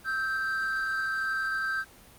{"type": "tone pair together", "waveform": "triangle", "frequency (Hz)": [1300.7, 1568], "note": ["E6", "G6"], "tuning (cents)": [-24, 0], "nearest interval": "minor third", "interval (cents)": 324, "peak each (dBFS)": [-33, -26], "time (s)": [0.04, 1.85], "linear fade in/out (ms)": 50, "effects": ["pink hiss -53 dBFS RMS until 2.18 s", "Opus 24 kbps"]}